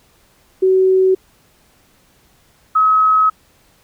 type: tone pair in turn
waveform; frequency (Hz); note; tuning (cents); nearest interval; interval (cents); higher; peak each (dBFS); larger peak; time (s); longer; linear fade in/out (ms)
sine; 376.7 / 1278.8; F#4 / D#6; +31 / +47; octave + major sixth; 2116; second; -9; neither; 0.62-1.15 / 2.75-3.3; second; 10
effects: pink hiss -54 dBFS RMS until 3.83 s